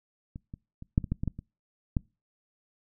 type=clicks; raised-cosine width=5 ms; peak=-27 / -27 / -29 / -9 / -22 / -15 / -18 / -17 / -26 / -13 dBFS; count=10; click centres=0.359 / 0.539 / 0.824 / 0.979 / 1.042 / 1.12 / 1.235 / 1.277 / 1.39 / 1.968 s; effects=noise-tail reverb RT60 0.3 s tail -26 dB re dry